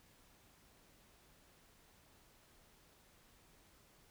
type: silence
effects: pink hiss -67 dBFS RMS until 4.1 s